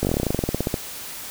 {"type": "slowing click train", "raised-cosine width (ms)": 2, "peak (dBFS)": -8, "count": 19, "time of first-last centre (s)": [0.03, 0.742], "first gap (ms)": 19, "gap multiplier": 1.08, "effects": ["white hiss -35 dBFS RMS until 1.3 s"]}